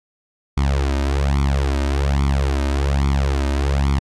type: tone with flanger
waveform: sawtooth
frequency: 69.3 Hz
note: C#2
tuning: in tune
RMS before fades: -18 dBFS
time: 0.57-3.99 s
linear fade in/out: 5 ms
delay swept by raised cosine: 0.88 to 3.28 ms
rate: 1.2 Hz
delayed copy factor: +1
effects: low-pass 7000 Hz 12 dB/octave + AAC 64 kbps